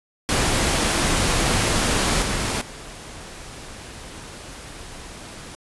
pink noise with level steps, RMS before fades -20 / -24 / -38 dBFS, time 0.29-5.55 s, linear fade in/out 0 ms, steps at 2.22 / 2.61 s, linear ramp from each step 5 ms, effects resampled to 24000 Hz

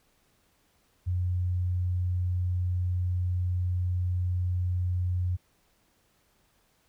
sine tone, 90 Hz, F#2, 47 cents flat, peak -25 dBFS, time 1.06-5.37 s, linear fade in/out 20 ms, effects pink hiss -68 dBFS RMS until 6.88 s

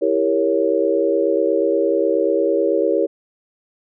sine chord, E diminished seventh, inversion none, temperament equal with one note detuned, 329.6 / 397.2 / 466.2 / 554.4 Hz, E4 / G4 / Bb4 / Db5, 0 / +23 / 0 / 0 cents, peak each -21 / -20 / -20 / -20 dBFS, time 0.01-3.07 s, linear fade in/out 20 ms, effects none

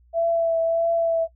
sine tone with vibrato, 665 Hz, E5, 15 cents sharp, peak -18 dBFS, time 0.13-1.28 s, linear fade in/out 50 ms, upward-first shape triangle, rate 1.6 Hz, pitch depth 21 cents each way, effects noise-tail reverb RT60 0.1 s tail -24 dB re dry + added 60 Hz sine -53 dBFS peak until 1.35 s

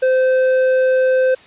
sine tone with hard clipping, 517 Hz, C5, 21 cents flat, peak -13 dBFS, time 0.02-1.35 s, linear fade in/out 10 ms, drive 6 dB, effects white hiss -44 dBFS RMS until 1.46 s + resampled to 8000 Hz

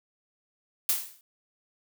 blue noise with exponential decay, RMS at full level -22 dBFS, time 0.89-1.21 s, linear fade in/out 1 ms, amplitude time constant 68 ms, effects none

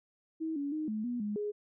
sine tone with pitch steps, 320.4 / 283.8 / 309.2 / 215.3 / 242.9 / 208.2 / 416.1 Hz, E4 / C#4 / D#4 / A3 / B3 / G#3 / G#4, -49 / +41 / -11 / -37 / -29 / +5 / +3 cents, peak -32 dBFS, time 0.4-1.52 s, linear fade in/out 20 ms, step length 160 ms, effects none

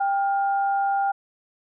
sine tone pair together, 792 / 1411.2 Hz, G5 / F6, +18 / +18 cents, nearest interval minor seventh, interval 1000 cents, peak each -20 / -31 dBFS, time 0-1.12 s, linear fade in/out 10 ms, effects none

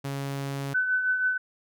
sawtooth tone, 138.59 Hz, C#3, in tune, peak -26 dBFS, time 0.04-0.74 s, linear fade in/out 10 ms
sine tone with tremolo, 1508 Hz, F#6, 32 cents sharp, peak -20 dBFS, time 0.74-1.38 s, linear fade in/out 10 ms, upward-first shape triangle, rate 6.2 Hz, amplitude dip 55%
effects none

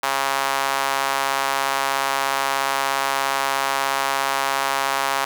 sawtooth tone with high-pass filter, 136.9 Hz, C#3, 21 cents flat, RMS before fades -22 dBFS, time 0.03-5.25 s, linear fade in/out 5 ms, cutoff 930 Hz, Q 1.7, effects none

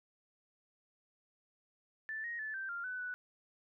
sine tone with pitch steps, 1760 / 1875 / 1741 / 1561 / 1394 / 1501 / 1484 Hz, A6 / A#6 / A6 / G6 / F6 / F#6 / F#6, 0 / +10 / -19 / -8 / -4 / +24 / +5 cents, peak -38 dBFS, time 2.09-3.14 s, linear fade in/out 0 ms, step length 150 ms, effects none

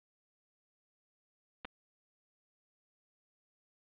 clicks, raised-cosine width 0.3 ms, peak -26 dBFS, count 2, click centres 1.648 / 1.652 s, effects resampled to 8000 Hz + 11-bit

